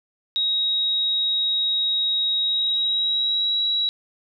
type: tone with pitch glide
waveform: sine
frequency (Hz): 3795 to 3886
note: A#7 to B7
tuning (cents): +30 to -29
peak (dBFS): -19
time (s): 0.36-3.89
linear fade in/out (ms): 0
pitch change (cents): +41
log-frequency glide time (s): 2.38-3.61
effects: none